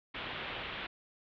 white low-pass noise, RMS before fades -41 dBFS, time 0.14-0.87 s, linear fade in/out 10 ms, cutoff 3500 Hz, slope 48 dB/octave, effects none

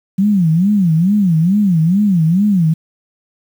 sine tone with vibrato, 182.3 Hz, F#3, 25 cents flat, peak -9 dBFS, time 0.18-2.74 s, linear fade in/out 10 ms, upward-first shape sine, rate 2.3 Hz, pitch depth 250 cents each way, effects 7-bit

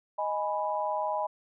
sine chord, G# minor, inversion second, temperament equal, 622.3 / 830.6 / 987.8 Hz, D#5 / G#5 / B5, 0 / 0 / 0 cents, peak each -32 dBFS, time 0.18-1.27 s, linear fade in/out 10 ms, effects none

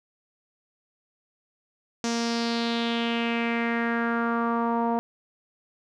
sawtooth tone with low-pass filter sweep, 233.1 Hz, A#3, in tune, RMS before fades -26 dBFS, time 2.04-4.99 s, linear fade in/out 0 ms, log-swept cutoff 6200 to 840 Hz, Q 3.6, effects none

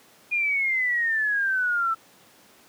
sine exponential sweep, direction down, 2448 to 1318.5 Hz, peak -21 dBFS, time 0.31-1.95 s, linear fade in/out 20 ms, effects pink hiss -54 dBFS RMS until 2.68 s + high-pass 200 Hz 12 dB/octave

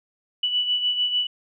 sine beating tone pair, 2960 / 2966.7 Hz, F#7 / F#7, 0 / +4 cents, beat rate 6.7 Hz, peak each -21 / -29 dBFS, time 0.43-1.27 s, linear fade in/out 5 ms, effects none

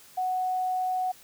sine tone, 740 Hz, F#5, in tune, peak -25 dBFS, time 0.17-1.12 s, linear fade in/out 10 ms, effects white hiss -53 dBFS RMS until 1.23 s

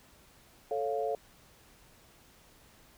sine chord, A augmented, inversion none, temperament equal, 440 / 554.4 / 698.5 Hz, A4 / C#5 / E#5, 0 / 0 / 0 cents, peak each -33 / -35 / -34 dBFS, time 0.71-1.15 s, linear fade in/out 2 ms, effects pink hiss -60 dBFS RMS until 2.97 s

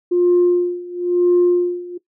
sine tone with tremolo, 353.7 Hz, F4, 22 cents sharp, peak -8 dBFS, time 0.11-1.98 s, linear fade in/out 10 ms, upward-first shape sine, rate 0.99 Hz, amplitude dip 90%, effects noise-tail reverb RT60 0.1 s tail -18 dB re dry + tanh soft clip ceiling -7 dBFS

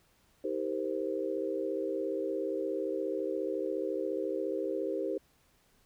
sine chord, C minor seventh, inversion first, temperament equal with one note detuned, 317.5 / 392 / 466.2 / 523.3 Hz, Eb4 / G4 / Bb4 / C5, +35 / 0 / 0 / 0 cents, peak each -37 / -35 / -38 / -36 dBFS, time 0.44-5.18 s, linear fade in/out 5 ms, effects pink hiss -68 dBFS RMS until 5.85 s

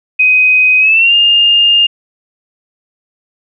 sine tone with pitch glide, 2511 to 2819 Hz, D#7 to F7, +15 to +16 cents, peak -5 dBFS, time 0.19-1.87 s, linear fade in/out 10 ms, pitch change +201 cents, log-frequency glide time 0.79-1.14 s, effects none

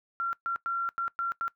sine tone bursts at uneven times, 1370 Hz, F6, 34 cents flat, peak -27 dBFS, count 6, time 0.2-0.33 / 0.46-0.56 / 0.66-0.89 / 0.98-1.08 / 1.19-1.32 / 1.41-1.48 s, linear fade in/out 0 ms, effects noise-tail reverb RT60 0.1 s tail -20 dB re dry

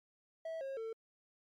triangle tone with pitch steps, 650 / 540.3 / 449.1 Hz, E5 / C#5 / A4, -24 / -44 / +35 cents, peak -37 dBFS, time 0.45-0.93 s, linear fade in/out 5 ms, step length 160 ms, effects MP3 64 kbps

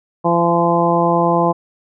harmonic tone with a mistuned harmonic, 170.4 Hz, F3, 42 cents flat, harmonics 1 / 2 / 3 / 4 / 5 / 6, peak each -19 / -19 / -19 / -19 / -19 / -19 dBFS, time 0.24-1.53 s, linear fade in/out 20 ms, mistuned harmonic 6, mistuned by +15 cents, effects none

